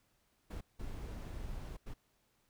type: noise bursts at uneven times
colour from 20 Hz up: brown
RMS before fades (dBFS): -43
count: 3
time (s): 0.5-0.61 / 0.79-1.77 / 1.86-1.94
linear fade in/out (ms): 10
effects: pink hiss -75 dBFS RMS until 2.49 s